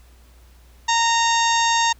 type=harmonic tone; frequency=924 Hz; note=A#5; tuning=16 cents flat; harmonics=1 / 2 / 3 / 4 / 5 / 6 / 7 / 8; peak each=-18 / -24 / -28 / -25 / -31 / -30 / -26 / -32 dBFS; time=0.88-1.93 s; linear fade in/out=10 ms; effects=added 60 Hz sine -47 dBFS peak until 1.99 s + pink hiss -56 dBFS RMS until 1.99 s